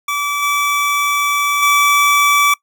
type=tone with level steps; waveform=25% pulse; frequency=1154 Hz; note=D6; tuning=31 cents flat; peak=-13 / -10 / -6 dBFS; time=0.08-2.54 s; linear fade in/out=5 ms; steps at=0.42 / 1.62 s; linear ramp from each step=10 ms; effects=noise-tail reverb RT60 0.1 s tail -23 dB re dry